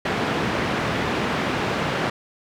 pink band-pass noise, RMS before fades -24 dBFS, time 0.05-2.1 s, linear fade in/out 5 ms, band 140 to 2600 Hz, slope 12 dB/octave, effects none

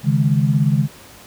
sine chord, C# suspended second, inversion none, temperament equal, 138.59 / 155.56 / 207.7 Hz, C#3 / D#3 / G#3, 0 / 0 / 0 cents, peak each -16 / -17 / -20 dBFS, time 0.03-0.88 s, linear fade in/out 50 ms, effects pink hiss -42 dBFS RMS until 1.26 s + high-pass 60 Hz 12 dB/octave

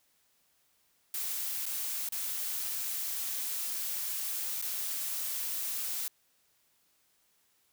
blue noise with dropouts, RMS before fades -35 dBFS, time 1.14-6.08 s, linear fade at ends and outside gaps 2 ms, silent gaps 1.657-1.663 / 2.089-2.122 / 4.616-4.623 s, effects white hiss -71 dBFS RMS until 7.72 s

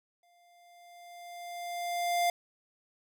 square tone with exponential growth, 698.5 Hz, F5, in tune, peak -25 dBFS, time 0.23-2.3 s, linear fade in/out 2 ms, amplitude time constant 450 ms, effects none

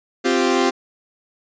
sawtooth chord, C suspended fourth, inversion none, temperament equal, 261.6 / 349.2 / 392 Hz, C4 / F4 / G4, 0 / 0 / 0 cents, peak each -16 dBFS, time 0.24-0.71 s, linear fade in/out 20 ms, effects resampled to 16000 Hz

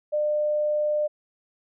sine tone, 600 Hz, D5, 37 cents sharp, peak -21 dBFS, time 0.12-1.08 s, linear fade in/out 20 ms, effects none

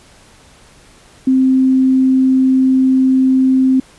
sine tone, 261.6 Hz, C4, in tune, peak -8 dBFS, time 1.27-3.8 s, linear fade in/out 5 ms, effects pink hiss -45 dBFS RMS until 3.98 s + resampled to 24000 Hz

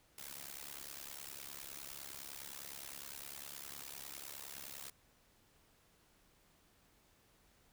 white noise with amplitude modulation, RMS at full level -45 dBFS, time 0.18-4.9 s, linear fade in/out 5 ms, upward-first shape sine, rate 69.8 Hz, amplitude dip 95%, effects pink hiss -70 dBFS RMS until 7.72 s

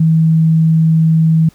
sine tone, 161 Hz, E3, 41 cents flat, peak -7 dBFS, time 0-1.49 s, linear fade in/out 5 ms, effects pink hiss -49 dBFS RMS until 1.54 s

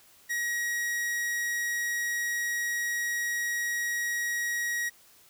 45% pulse tone, 1900 Hz, A#6, 33 cents sharp, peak -28 dBFS, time 0.29-4.9 s, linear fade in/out 20 ms, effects white hiss -58 dBFS RMS until 5.29 s

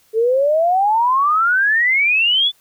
sine exponential sweep, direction up, 431.7 to 3520 Hz, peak -12 dBFS, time 0.13-2.52 s, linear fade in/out 50 ms, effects white hiss -56 dBFS RMS until 2.6 s

